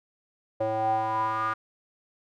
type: tone with band-pass filter sweep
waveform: square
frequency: 110 Hz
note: A2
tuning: in tune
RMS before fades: -27 dBFS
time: 0.6-1.54 s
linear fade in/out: 10 ms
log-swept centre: 600 to 1300 Hz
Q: 7.9
effects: none